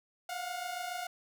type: tone pair together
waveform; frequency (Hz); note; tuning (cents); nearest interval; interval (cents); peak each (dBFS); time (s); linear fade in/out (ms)
sawtooth; 701 / 728; F5 / F#5; +6 / -28; minor second; 66; -36 / -35; 0.29-1.07; 5
effects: none